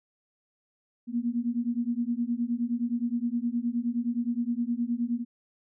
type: beating tone pair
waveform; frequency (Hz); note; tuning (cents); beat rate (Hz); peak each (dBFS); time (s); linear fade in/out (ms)
sine; 233.1 / 242.7; A#3 / B3; 0 / -30; 9.6; -29; 1.07-5.25; 50
effects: none